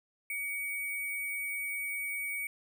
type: tone with sample-and-hold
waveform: sine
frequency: 2255 Hz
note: C#7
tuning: 29 cents sharp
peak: -33 dBFS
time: 0.3-2.47 s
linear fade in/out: 2 ms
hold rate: 11025 Hz
effects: none